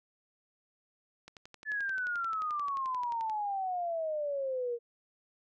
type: click train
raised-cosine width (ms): 0.2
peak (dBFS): -31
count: 24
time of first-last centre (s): 1.28-3.298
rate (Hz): 11.4
type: exponential sweep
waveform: sine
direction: down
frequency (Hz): 1746 to 466.2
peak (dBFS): -31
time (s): 1.65-4.79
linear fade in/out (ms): 50
effects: none